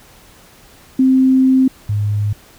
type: tone pair in turn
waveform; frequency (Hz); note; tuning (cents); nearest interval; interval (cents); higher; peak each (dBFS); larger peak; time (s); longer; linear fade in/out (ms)
sine; 261.6 / 103.82; C4 / G#2; 0 / 0; octave + major third; 1600; first; -8 / -14; first; 0.99-1.68 / 1.89-2.33; first; 5
effects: pink hiss -45 dBFS RMS until 2.58 s